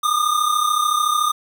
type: tone pair together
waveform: square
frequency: 1198.3 / 1232 Hz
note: D6 / D#6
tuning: +34 / -17 cents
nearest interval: unison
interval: 49 cents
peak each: -20 dBFS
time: 0.03-1.32 s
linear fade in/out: 10 ms
effects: 8-bit